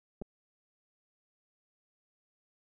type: clicks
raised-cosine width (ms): 2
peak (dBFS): -28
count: 2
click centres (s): 0.216 / 0.221
effects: none